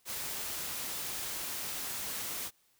white noise, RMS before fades -38 dBFS, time 0.05-2.51 s, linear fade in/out 50 ms, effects white hiss -70 dBFS RMS until 2.79 s

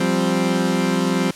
30% pulse chord, F suspended second, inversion none, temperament equal, 174.61 / 196 / 261.6 Hz, F3 / G3 / C4, 0 / 0 / 0 cents, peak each -19 dBFS, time 0-1.31 s, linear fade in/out 5 ms, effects white hiss -40 dBFS RMS until 1.35 s + low-pass 9000 Hz 12 dB/octave

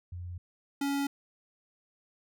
sine / square tone pair in turn, 88.3 / 280.3 Hz, F2 / C#4, +20 / +19 cents, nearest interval octave + minor sixth, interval 1999 cents, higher second, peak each -37 / -29 dBFS, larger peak second, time 0.12-0.38 / 0.81-1.07 s, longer neither, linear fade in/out 5 ms, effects none

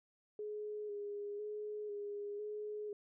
sine tone with vibrato, 415.5 Hz, G#4, 1 cent sharp, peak -40 dBFS, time 0.39-2.93 s, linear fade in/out 2 ms, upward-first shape square, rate 1 Hz, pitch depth 24 cents each way, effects none

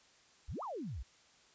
sine exponential two-way sweep, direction up then down, 46.15 to 1276 to 49.88 Hz, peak -39 dBFS, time 0.48-1.03 s, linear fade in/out 10 ms, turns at 0.63 s, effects white hiss -65 dBFS RMS until 1.54 s + resampled to 16000 Hz

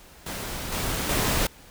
pink noise with level steps, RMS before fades -33 / -28 / -24 dBFS, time 0.26-1.47 s, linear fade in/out 5 ms, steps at 0.72 / 1.09 s, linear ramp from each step 5 ms, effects pink hiss -50 dBFS RMS until 1.7 s

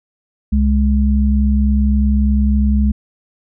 sine tone pair together, 66 / 209.5 Hz, C2 / G#3, +16 / +15 cents, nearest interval octave + minor sixth, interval 1999 cents, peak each -12 / -15 dBFS, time 0.52-2.92 s, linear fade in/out 10 ms, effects none

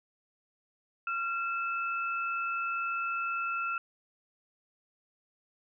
sine tone pair together, 1375 / 2619 Hz, F6 / E7, -27 / -12 cents, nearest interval major seventh, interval 1115 cents, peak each -31 / -36 dBFS, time 1.07-3.78 s, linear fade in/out 2 ms, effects none

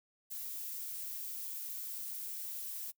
violet noise, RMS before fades -42 dBFS, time 0.3-2.92 s, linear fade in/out 20 ms, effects noise-tail reverb RT60 0.1 s tail -24 dB re dry

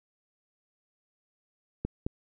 clicks, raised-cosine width 3 ms, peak -17 dBFS, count 2, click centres 1.85 / 2.065 s, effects none

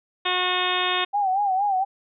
harmonic tone, 363.5 Hz, F#4, 31 cents flat, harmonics 1 / 2 / 3 / 4 / 5 / 6 / 7 / 8 / 9 / 10, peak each -31 / -29 / -27 / -33 / -31 / -33 / -30 / -32 / -31 / -28 dBFS, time 0.25-1.05 s, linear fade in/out 10 ms
sine tone with vibrato, 784 Hz, G5, in tune, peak -19 dBFS, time 1.13-1.85 s, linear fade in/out 20 ms, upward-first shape sine, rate 4.3 Hz, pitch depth 96 cents each way
effects none

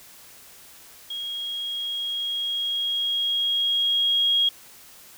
sine tone with level ramp, 3280 Hz, G#7, 22 cents flat, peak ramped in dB -29 to -17 dBFS, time 1.1-4.49 s, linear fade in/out 5 ms, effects white hiss -48 dBFS RMS until 5.17 s

